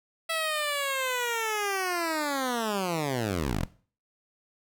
10% pulse linear sweep, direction down, 659.3 to 32.66 Hz, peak -19 dBFS, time 0.29-3.66 s, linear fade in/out 10 ms, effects noise-tail reverb RT60 0.4 s tail -18 dB re dry

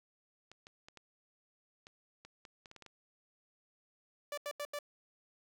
clicks, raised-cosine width 0.2 ms, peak -35 dBFS, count 12, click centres 0.516 / 0.669 / 0.885 / 0.973 / 1.869 / 2.25 / 2.452 / 2.658 / 2.714 / 2.763 / 2.823 / 2.863 s
sawtooth tone bursts, 583 Hz, D5, 13 cents flat, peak -34 dBFS, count 4, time 4.32-4.789 s, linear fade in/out 2 ms, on 55 ms, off 83 ms
effects none

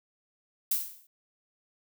violet noise with exponential decay, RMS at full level -24 dBFS, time 0.71-1.07 s, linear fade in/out 5 ms, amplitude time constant 77 ms, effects none

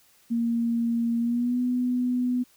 sine tone with pitch glide, 233.1 to 248.4 Hz, A#3 to B3, 0 to +10 cents, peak -22 dBFS, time 0.3-2.44 s, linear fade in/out 20 ms, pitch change +110 cents, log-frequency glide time 1.19-1.6 s, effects white hiss -60 dBFS RMS until 2.56 s

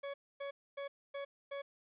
40% pulse tone bursts, 560 Hz, C#5, 18 cents sharp, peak -39 dBFS, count 5, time 0.03-1.62 s, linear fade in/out 10 ms, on 110 ms, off 260 ms, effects resampled to 8000 Hz + 12-bit

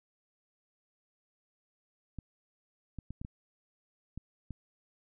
clicks, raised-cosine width 5 ms, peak -28 dBFS, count 7, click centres 2.187 / 2.987 / 3.106 / 3.215 / 3.249 / 4.176 / 4.507 s, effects none

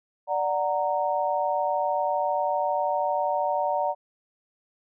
sine chord, D augmented, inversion none, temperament equal with one note detuned, 587.3 / 740 / 927.5 Hz, D5 / F#5 / A#5, 0 / 0 / -9 cents, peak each -27 dBFS, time 0.27-3.95 s, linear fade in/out 50 ms, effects none

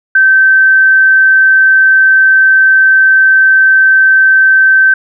sine tone, 1548 Hz, G6, 22 cents flat, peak -3 dBFS, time 0.15-4.94 s, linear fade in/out 5 ms, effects none

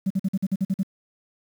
sine tone bursts, 191.5 Hz, G3, 40 cents flat, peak -18 dBFS, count 9, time 0.06-0.832 s, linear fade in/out 10 ms, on 44 ms, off 47 ms, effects tanh soft clip ceiling -16 dBFS + 8-bit

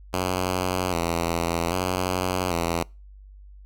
5% pulse tone with vibrato, 88 Hz, F2, 14 cents sharp, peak -12 dBFS, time 0.13-2.83 s, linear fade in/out 5 ms, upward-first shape square, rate 0.63 Hz, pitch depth 71 cents each way, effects noise-tail reverb RT60 0.3 s tail -26 dB re dry + added 49 Hz sine -43 dBFS peak until 3.65 s

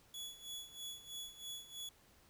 sawtooth tone with tremolo, 3393 Hz, G#7, 36 cents sharp, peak -40 dBFS, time 0.14-1.89 s, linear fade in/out 2 ms, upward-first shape sine, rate 3.1 Hz, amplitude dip 80%, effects pink hiss -67 dBFS RMS until 2.29 s

